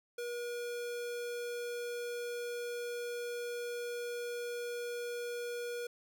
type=tone; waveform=square; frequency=480 Hz; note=B4; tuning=49 cents flat; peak=-38 dBFS; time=0.18-5.87 s; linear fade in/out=5 ms; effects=none